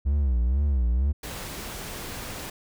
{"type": "tone with vibrato", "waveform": "triangle", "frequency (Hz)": 65.41, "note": "C2", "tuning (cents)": 0, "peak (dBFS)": -18, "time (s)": [0.05, 1.13], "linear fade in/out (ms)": 20, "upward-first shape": "sine", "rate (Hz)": 2.1, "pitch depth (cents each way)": 190}
{"type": "noise", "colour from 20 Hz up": "pink", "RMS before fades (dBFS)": -36, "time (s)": [1.23, 2.5], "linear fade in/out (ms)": 5}
{"effects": []}